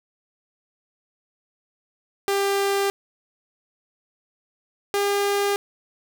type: tone pair in turn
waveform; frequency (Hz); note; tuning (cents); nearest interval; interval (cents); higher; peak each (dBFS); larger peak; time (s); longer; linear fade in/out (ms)
sawtooth; 397 / 403.2; G4 / G4; +22 / +49; unison; 27; second; -16; neither; 2.28-2.9 / 4.94-5.56; neither; 0
effects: none